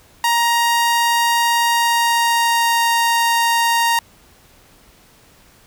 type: tone with pitch glide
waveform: sawtooth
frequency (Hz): 938 to 931.5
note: A#5 to A#5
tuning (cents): +11 to -2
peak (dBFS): -10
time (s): 0.24-3.99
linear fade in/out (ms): 2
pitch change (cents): -13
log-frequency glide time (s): 1.62-2.81
effects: pink hiss -50 dBFS RMS until 5.66 s